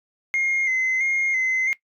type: tone with vibrato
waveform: sine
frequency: 2093 Hz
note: C7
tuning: in tune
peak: -17 dBFS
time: 0.34-1.73 s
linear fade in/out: 0 ms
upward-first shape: square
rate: 1.5 Hz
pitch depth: 34 cents each way
effects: noise-tail reverb RT60 0.1 s tail -20 dB re dry + tanh soft clip ceiling -17 dBFS